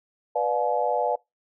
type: chord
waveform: sine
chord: B diminished seventh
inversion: none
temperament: just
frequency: 493.9 / 592.7 / 711.2 / 853.4 Hz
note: B4 / D5 / F5 / Ab5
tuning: 0 / +16 / +31 / +47 cents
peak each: -27 dBFS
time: 0.35-1.16 s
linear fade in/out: 10 ms
effects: noise-tail reverb RT60 0.2 s tail -25 dB re dry